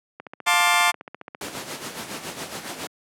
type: click train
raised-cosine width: 0.5 ms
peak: -21 dBFS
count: 21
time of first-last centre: 0.2-1.551 s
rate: 14.8 Hz
type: chord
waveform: 20% pulse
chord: D minor seventh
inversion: first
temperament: just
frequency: 704.8 / 881 / 1057.2 / 1174.7 Hz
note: F5 / A5 / C6 / D6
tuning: +16 / +2 / +18 / 0 cents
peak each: -18 dBFS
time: 0.46-0.92 s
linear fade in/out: 20 ms
type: noise with tremolo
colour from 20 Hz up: pink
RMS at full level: -30 dBFS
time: 1.41-2.87 s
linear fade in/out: 2 ms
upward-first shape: sine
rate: 7.2 Hz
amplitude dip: 60%
effects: high-pass 200 Hz 12 dB/octave + low-pass 12000 Hz 12 dB/octave